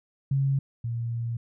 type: tone pair in turn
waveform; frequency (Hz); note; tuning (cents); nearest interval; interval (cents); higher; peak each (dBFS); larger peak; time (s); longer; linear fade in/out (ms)
sine; 136.9 / 116.88; C#3 / A#2; -21 / +5; minor third; 274; first; -21 / -27; first; 0.31-0.59 / 0.84-1.37; second; 5
effects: none